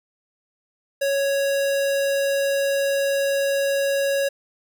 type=tone; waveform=square; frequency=554.4 Hz; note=C#5; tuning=in tune; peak=-20 dBFS; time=1.01-4.29 s; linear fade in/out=10 ms; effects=none